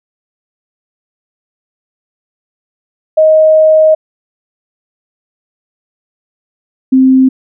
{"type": "tone pair in turn", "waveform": "sine", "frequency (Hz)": [627, 261.6], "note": ["D#5", "C4"], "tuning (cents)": [13, 0], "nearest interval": "octave + minor third", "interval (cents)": 1513, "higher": "first", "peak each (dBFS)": -3, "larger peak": "neither", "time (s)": [[3.17, 3.95], [6.92, 7.29]], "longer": "first", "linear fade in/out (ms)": 10, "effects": []}